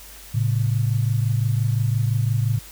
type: tone pair together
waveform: sine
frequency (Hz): 110.89 / 136.7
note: A2 / C#3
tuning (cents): +14 / -24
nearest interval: major third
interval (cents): 362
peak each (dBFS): -19 / -23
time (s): 0.34-2.59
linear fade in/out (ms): 10
effects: added 50 Hz sine -45 dBFS peak until 2.71 s + white hiss -43 dBFS RMS until 2.71 s